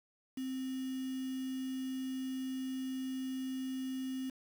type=tone with quantisation; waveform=sine; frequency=261.5 Hz; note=C4; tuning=1 cent flat; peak=-36 dBFS; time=0.37-4.3 s; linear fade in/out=5 ms; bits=8; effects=none